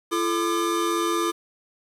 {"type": "tone cluster", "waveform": "square", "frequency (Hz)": [340.2, 436.8, 1199], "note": ["F4", "A4", "D6"], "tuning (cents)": [-45, -13, 36], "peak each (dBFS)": [-25, -31, -27], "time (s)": [0.11, 1.32], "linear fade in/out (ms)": 20, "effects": ["resampled to 32000 Hz", "8-bit"]}